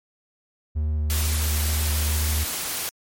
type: tone with vibrato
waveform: triangle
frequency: 76 Hz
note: D#2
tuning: 40 cents flat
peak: -19 dBFS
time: 0.75-2.45 s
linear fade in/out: 20 ms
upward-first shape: sine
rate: 2.2 Hz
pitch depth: 11 cents each way
type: noise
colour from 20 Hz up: white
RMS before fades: -28 dBFS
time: 1.1-2.89 s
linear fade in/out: 0 ms
effects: MP3 64 kbps